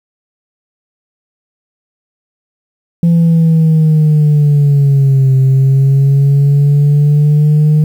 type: linear two-way sweep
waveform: sine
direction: down then up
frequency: 170 to 132.1 to 153.2 Hz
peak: -3 dBFS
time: 3.03-7.84 s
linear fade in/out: 2 ms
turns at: 5.35 s
effects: tanh soft clip ceiling -4 dBFS + 7-bit